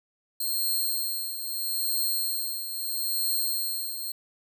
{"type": "tone with tremolo", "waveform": "5% pulse", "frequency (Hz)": 4226, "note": "C8", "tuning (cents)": 16, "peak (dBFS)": -17, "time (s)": [0.4, 4.12], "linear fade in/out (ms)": 5, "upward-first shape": "triangle", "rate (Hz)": 0.77, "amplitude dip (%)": 65, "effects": []}